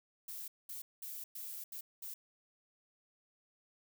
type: noise bursts at uneven times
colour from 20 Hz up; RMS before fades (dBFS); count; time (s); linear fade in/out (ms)
violet; -45; 6; 0.28-0.48 / 0.69-0.82 / 1.02-1.24 / 1.35-1.64 / 1.72-1.81 / 2.02-2.14; 5
effects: none